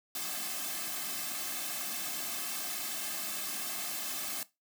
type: noise with comb filter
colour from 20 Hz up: white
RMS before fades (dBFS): -37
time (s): 0.15-4.43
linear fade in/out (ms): 2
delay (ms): 2.1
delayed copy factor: -1
effects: noise-tail reverb RT60 0.2 s tail -17 dB re dry + high-pass 200 Hz 12 dB/octave